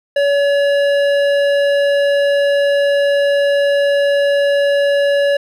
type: tone with hard clipping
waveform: sine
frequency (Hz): 567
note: C#5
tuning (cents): +39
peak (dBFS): -13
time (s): 0.16-5.37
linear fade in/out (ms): 5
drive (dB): 12
effects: none